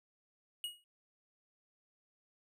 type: tone with exponential decay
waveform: square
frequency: 2891 Hz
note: F#7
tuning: 41 cents flat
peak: -35 dBFS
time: 0.64-0.84 s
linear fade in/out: 1 ms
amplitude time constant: 42 ms
effects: none